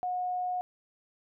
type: tone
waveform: sine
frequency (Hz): 726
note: F#5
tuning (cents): -33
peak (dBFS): -29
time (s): 0.03-0.61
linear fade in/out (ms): 0
effects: none